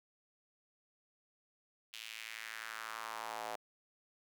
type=tone with high-pass filter sweep; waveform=square; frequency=55.8 Hz; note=A1; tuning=25 cents sharp; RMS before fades=-45 dBFS; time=1.93-3.56 s; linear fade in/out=5 ms; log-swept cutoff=3000 to 680 Hz; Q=2.4; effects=none